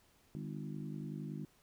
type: harmonic tone with a mistuned harmonic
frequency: 50.6 Hz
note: G#1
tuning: 44 cents flat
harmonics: 3 / 4 / 5 / 6 / 7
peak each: -43 / -45 / -49 / -50 / -54 dBFS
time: 0.35-1.45 s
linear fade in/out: 0 ms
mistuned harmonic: 6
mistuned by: +28 cents
effects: pink hiss -69 dBFS RMS until 1.62 s